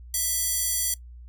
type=tone with high-pass filter; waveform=square; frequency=659.3 Hz; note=E5; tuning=in tune; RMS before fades=-26 dBFS; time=0.14-0.94 s; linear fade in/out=2 ms; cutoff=7800 Hz; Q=1.1; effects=noise-tail reverb RT60 0.1 s tail -19 dB re dry + added 60 Hz sine -41 dBFS peak until 1.28 s